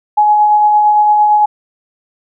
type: tone with tremolo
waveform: sine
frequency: 841 Hz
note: G#5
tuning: 22 cents sharp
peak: -5 dBFS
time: 0.17-1.46 s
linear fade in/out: 10 ms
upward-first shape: sine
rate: 8.8 Hz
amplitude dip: 25%
effects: none